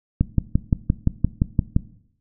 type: click train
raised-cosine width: 5 ms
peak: -4 dBFS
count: 10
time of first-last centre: 0.21-1.764 s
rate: 5.79 Hz
effects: noise-tail reverb RT60 0.7 s tail -18 dB re dry